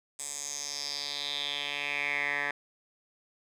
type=tone with band-pass filter sweep; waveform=10% pulse; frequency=143.8 Hz; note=D3; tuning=36 cents flat; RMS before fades=-34 dBFS; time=0.19-2.51 s; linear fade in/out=2 ms; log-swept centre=8100 to 1700 Hz; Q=4.7; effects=none